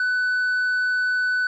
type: tone with tanh clipping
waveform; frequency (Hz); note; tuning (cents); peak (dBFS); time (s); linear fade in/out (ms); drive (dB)
sine; 1496; F#6; +19; -20; 0-1.47; 2; 3
effects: none